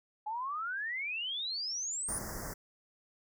sine exponential sweep, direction up, 830.6 to 9956 Hz, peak -34 dBFS, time 0.26-2.19 s, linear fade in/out 10 ms
pink band-stop noise, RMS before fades -41 dBFS, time 2.08-2.54 s, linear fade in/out 10 ms, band 2000 to 4900 Hz, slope 96 dB/octave
effects none

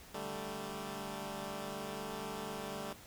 10% pulse chord, D suspended fourth, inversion none, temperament equal, 146.83 / 196 / 220 Hz, D3 / G3 / A3, 0 / 0 / 0 cents, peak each -40 / -35 / -36 dBFS, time 0.14-2.93 s, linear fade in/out 5 ms, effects pink hiss -55 dBFS RMS until 3.06 s

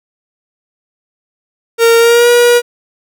45% pulse tone with pitch glide, 461.7 to 480.8 Hz, A#4 to B4, -17 to -46 cents, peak -5 dBFS, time 1.78-2.62 s, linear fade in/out 50 ms, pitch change +71 cents, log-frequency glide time 1.98-2.29 s, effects none

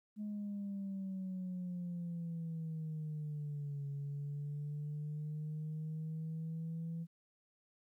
sine exponential two-way sweep, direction down then up, 211.3 to 140.8 to 166.6 Hz, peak -37 dBFS, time 0.16-7.07 s, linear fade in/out 50 ms, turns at 3.87 s, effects tanh soft clip ceiling -36 dBFS + 13-bit

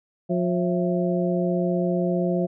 harmonic tone with a mistuned harmonic, 178.5 Hz, F3, 38 cents sharp, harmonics 1 / 2 / 3 / 4, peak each -23 / -26 / -28 / -29 dBFS, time 0.29-2.47 s, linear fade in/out 20 ms, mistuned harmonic 4, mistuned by -120 cents, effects none

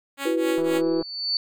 5% pulse tone with tremolo, 277.2 Hz, C#4, in tune, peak -16 dBFS, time 0.17-0.82 s, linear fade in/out 50 ms, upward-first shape triangle, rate 3.8 Hz, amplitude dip 95%
sine chord, E suspended second, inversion none, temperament equal, 329.6 / 370 / 493.9 Hz, E4 / F#4 / B4, 0 / 0 / 0 cents, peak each -23 / -27 / -25 dBFS, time 0.25-1.02 s, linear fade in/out 10 ms
sine tone with exponential growth, 4500 Hz, C#8, 25 cents sharp, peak -19 dBFS, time 0.58-1.37 s, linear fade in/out 1 ms, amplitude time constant 170 ms
click train, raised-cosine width 1 ms, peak -23 dBFS, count 74, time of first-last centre 0.58-1.025 s, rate 164 Hz
effects none

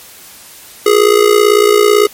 square tone with amplitude modulation, 416.2 Hz, G#4, 4 cents sharp, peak -3 dBFS, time 0.86-2.07 s, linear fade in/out 5 ms, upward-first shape sine, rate 58 Hz, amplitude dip 80%, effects white hiss -36 dBFS RMS until 2.13 s + MP3 64 kbps

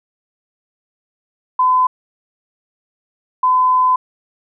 sine tone bursts at uneven times, 1015 Hz, B5, 47 cents sharp, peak -10 dBFS, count 2, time 1.59-1.87 / 3.43-3.96 s, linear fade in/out 5 ms, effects none

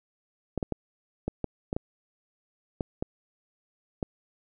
clicks, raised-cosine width 2 ms, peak -15 dBFS, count 10, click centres 0.577 / 0.628 / 0.723 / 1.28 / 1.443 / 1.729 / 1.765 / 2.808 / 3.025 / 4.028 s, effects none

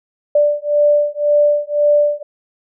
sine beating tone pair, 587.3 / 589.2 Hz, D5 / D5, 0 / +6 cents, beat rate 1.9 Hz, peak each -14 dBFS, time 0.35-2.23 s, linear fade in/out 5 ms, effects none

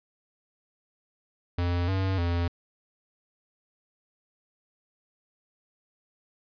square tone with pitch steps, 87.6 / 95.4 / 86.1 Hz, F2 / G2 / F2, +6 / -47 / -24 cents, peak -25 dBFS, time 1.58-2.48 s, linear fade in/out 5 ms, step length 300 ms, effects resampled to 11025 Hz

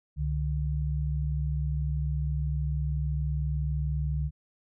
sine tone pair together, 67.8 / 147.7 Hz, C#2 / D3, -38 / +10 cents, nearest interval octave + minor second, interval 1348 cents, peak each -28 / -30 dBFS, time 0.16-4.31 s, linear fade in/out 50 ms, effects none

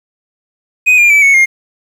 triangle tone with pitch steps, 2500 / 2401 / 2306 / 2214 / 2127 Hz, D#7 / D7 / D7 / C#7 / C7, +8 / +38 / -32 / -3 / +28 cents, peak -3 dBFS, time 0.86-1.46 s, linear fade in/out 20 ms, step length 120 ms, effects 7-bit

